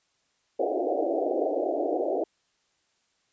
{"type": "band-pass noise", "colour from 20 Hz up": "white", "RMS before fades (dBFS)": -27, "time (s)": [0.59, 2.24], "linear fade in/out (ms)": 5, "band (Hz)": [280, 740], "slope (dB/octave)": 96, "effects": ["white hiss -71 dBFS RMS until 3.32 s", "resampled to 16000 Hz"]}